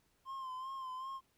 triangle tone with vibrato, 1048 Hz, C6, 2 cents sharp, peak -39 dBFS, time 0.25-1.21 s, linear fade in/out 50 ms, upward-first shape sine, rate 2.6 Hz, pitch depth 48 cents each way, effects pink hiss -75 dBFS RMS until 1.37 s

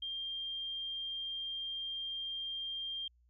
sine tone, 3193 Hz, G7, 31 cents sharp, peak -37 dBFS, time 0.02-3.08 s, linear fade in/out 5 ms, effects added 60 Hz sine -65 dBFS peak until 3.29 s

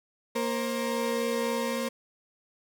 35% pulse tone cluster, 233.4 / 467.7 / 531 Hz, A#3 / A#4 / C5, +2 / +6 / +25 cents, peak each -30 dBFS, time 0.35-1.89 s, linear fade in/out 10 ms, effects none

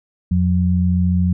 sine tone pair together, 86.3 / 180.14 Hz, F2 / F#3, -20 / -46 cents, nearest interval octave + minor second, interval 1274 cents, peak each -16 dBFS, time 0.31-1.33 s, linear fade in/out 5 ms, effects none

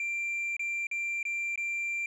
sine tone with dropouts, 2365 Hz, D7, 12 cents sharp, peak -27 dBFS, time 0-2.06 s, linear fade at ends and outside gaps 2 ms, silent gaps 0.567-0.594 / 0.869-0.913 / 1.229-1.252 / 1.558-1.576 s, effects tanh soft clip ceiling -29 dBFS

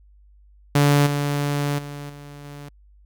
sawtooth tone with level steps, 144.1 Hz, D3, 33 cents flat, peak -10 / -17 / -28 / -34 / -32 dBFS, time 0.75-2.69 s, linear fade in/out 5 ms, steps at 1.06 / 1.78 / 2.09 / 2.44 s, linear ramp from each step 10 ms, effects added 50 Hz sine -49 dBFS peak until 3.05 s

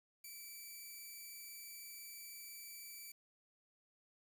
5% pulse tone, 2318 Hz, D7, 23 cents flat, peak -40 dBFS, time 0.24-3.12 s, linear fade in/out 5 ms, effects 11-bit

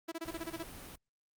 sawtooth tone bursts, 329.6 Hz, E4, in tune, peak -33 dBFS, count 9, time 0.08-0.632 s, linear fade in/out 10 ms, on 40 ms, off 24 ms
pink noise, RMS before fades -48 dBFS, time 0.24-0.96 s, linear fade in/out 10 ms
effects Opus 32 kbps

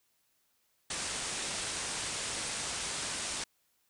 white low-pass noise, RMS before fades -37 dBFS, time 0.9-3.44 s, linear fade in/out 5 ms, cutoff 9600 Hz, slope 96 dB/octave, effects white hiss -74 dBFS RMS until 3.89 s

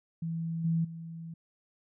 sine tone with level steps, 164.81 Hz, E3, in tune, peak -31 / -25 / -39 dBFS, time 0.22-1.34 s, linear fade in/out 5 ms, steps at 0.64 / 0.84 s, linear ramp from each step 10 ms, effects none

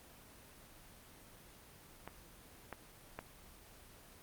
clicks, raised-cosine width 0.5 ms, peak -28 / -27 / -26 dBFS, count 3, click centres 2.076 / 2.727 / 3.19 s, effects pink hiss -58 dBFS RMS until 4.22 s + Opus 24 kbps

